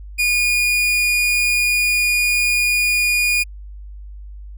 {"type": "tone", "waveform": "40% pulse", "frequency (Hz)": 2443, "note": "D#7", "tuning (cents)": -32, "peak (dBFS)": -14, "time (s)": [0.18, 3.44], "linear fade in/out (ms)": 20, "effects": ["added 50 Hz sine -32 dBFS peak until 4.57 s"]}